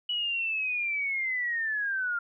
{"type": "linear sweep", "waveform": "sine", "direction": "down", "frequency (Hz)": [2950, 1388], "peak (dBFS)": -27, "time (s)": [0.09, 2.19], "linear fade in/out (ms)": 5, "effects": []}